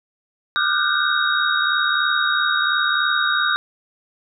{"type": "tone cluster", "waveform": "sine", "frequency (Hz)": [1195, 1411, 1492, 1555, 3765], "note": ["D6", "F6", "F#6", "G6", "A#7"], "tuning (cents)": [30, 17, 14, -14, 16], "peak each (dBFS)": -23, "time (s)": [0.56, 3.56], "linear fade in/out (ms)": 0, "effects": []}